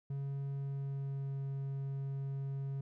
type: tone with pitch glide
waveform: triangle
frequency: 138.59 to 137.16 Hz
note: C#3 to C#3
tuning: 0 to -18 cents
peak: -34 dBFS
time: 0.1-2.81 s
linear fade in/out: 5 ms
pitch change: -18 cents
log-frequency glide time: 0.55-1.4 s
effects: none